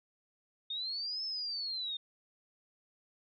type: linear two-way sweep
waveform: sine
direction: up then down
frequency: 3634 to 5290 to 3634 Hz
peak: -35 dBFS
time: 0.7-1.97 s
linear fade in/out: 5 ms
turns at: 1.24 s
effects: none